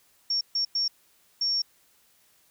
sine tone bursts at uneven times, 5500 Hz, F8, 27 cents flat, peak -23 dBFS, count 4, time 0.3-0.41 / 0.55-0.65 / 0.75-0.88 / 1.41-1.62 s, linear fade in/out 5 ms, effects white hiss -63 dBFS RMS until 2.5 s

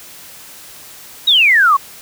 sine exponential sweep, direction down, 3899 to 1066 Hz, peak -7 dBFS, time 1.27-1.77 s, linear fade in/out 10 ms, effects white hiss -37 dBFS RMS until 2.01 s

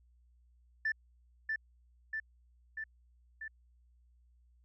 sine tone with echo, 1765 Hz, A6, 5 cents sharp, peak -28 dBFS, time 0.85-0.92 s, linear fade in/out 5 ms, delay 640 ms, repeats 4, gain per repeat -3 dB, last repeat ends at 3.48 s, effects tanh soft clip ceiling -27 dBFS + added 60 Hz sine -63 dBFS peak until 4.64 s

